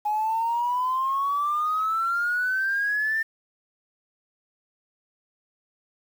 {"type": "exponential sweep", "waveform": "sine", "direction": "up", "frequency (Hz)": [834, 1803], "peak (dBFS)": -21, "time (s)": [0.05, 3.23], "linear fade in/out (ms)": 10, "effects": ["tanh soft clip ceiling -18 dBFS", "8-bit"]}